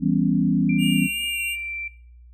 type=chord; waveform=sine; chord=C# half-diminished seventh; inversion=first; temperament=equal; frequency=164.81 / 196 / 246.9 / 277.2 Hz; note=E3 / G3 / B3 / C#4; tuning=0 / 0 / 0 / 0 cents; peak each=-23 dBFS; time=0-1.09 s; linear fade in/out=50 ms
type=tone with pitch glide; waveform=sine; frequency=2364 to 2346 Hz; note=D7 to D7; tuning=+11 to -2 cents; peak=-29 dBFS; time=0.69-1.88 s; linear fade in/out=5 ms; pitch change=-13 cents; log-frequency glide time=1.12-1.6 s
type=tone with vibrato; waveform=square; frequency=2794 Hz; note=F7; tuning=in tune; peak=-26 dBFS; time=0.78-1.57 s; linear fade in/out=50 ms; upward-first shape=sine; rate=2.7 Hz; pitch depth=22 cents each way
effects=noise-tail reverb RT60 0.7 s tail -19 dB re dry + added 60 Hz sine -44 dBFS peak until 2.33 s